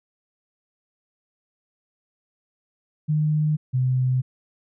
sine tone pair in turn, 152.6 / 128.32 Hz, D#3 / C3, -33 / -33 cents, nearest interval minor third, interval 300 cents, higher first, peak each -18 dBFS, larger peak neither, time 3.08-3.57 / 3.73-4.22 s, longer neither, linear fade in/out 20 ms, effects none

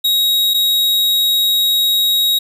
45% pulse tone pair in turn, 3798 / 3798 Hz, A#7 / A#7, +32 / +32 cents, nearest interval unison, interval 0 cents, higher neither, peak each -12 dBFS, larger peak neither, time 0.04-0.54 / 0.54-2.39 s, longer second, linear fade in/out 10 ms, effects none

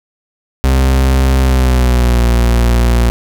40% pulse tone with pitch glide, 65.6 to 59.12 Hz, C2 to A#1, +5 to +25 cents, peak -7 dBFS, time 0.64-3.1 s, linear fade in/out 0 ms, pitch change -180 cents, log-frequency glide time 1.4-2.24 s, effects none

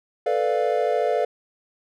triangle chord, B half-diminished seventh, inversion third, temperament equal, 440 / 493.9 / 587.3 / 698.5 Hz, A4 / B4 / D5 / F5, 0 / 0 / 0 / 0 cents, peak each -23 dBFS, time 0.26-1.25 s, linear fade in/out 5 ms, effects none

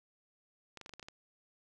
clicks, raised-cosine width 0.2 ms, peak -30 dBFS, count 8, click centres 0.773 / 0.813 / 0.861 / 0.894 / 0.937 / 0.996 / 1.028 / 1.085 s, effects none

